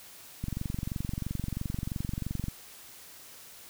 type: click train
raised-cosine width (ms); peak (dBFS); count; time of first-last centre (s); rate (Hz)
5; -20; 48; 0.44-2.483; 23
effects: white hiss -50 dBFS RMS until 3.69 s